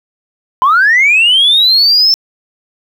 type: linear sweep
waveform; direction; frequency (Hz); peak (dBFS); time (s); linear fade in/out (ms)
sine; up; 987.8 to 5360; -4; 0.62-2.14; 0
effects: tanh soft clip ceiling -2 dBFS + 7-bit